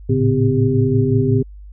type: tone cluster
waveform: sine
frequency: 109.6 / 115.2 / 139.4 / 256.3 / 398.2 Hz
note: A2 / A#2 / C#3 / C4 / G4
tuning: -6 / -20 / +10 / -36 / +27 cents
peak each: -19 dBFS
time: 0.09-1.43 s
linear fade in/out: 10 ms
effects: added 50 Hz sine -34 dBFS peak until 1.72 s